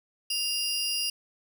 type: tone pair together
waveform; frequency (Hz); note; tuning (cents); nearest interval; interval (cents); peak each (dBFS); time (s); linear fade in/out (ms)
30% pulse; 2794 / 4911; F7 / D#8; 0 / -23; minor seventh; 977; -27 / -27; 0.3-1.1; 5
effects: 9-bit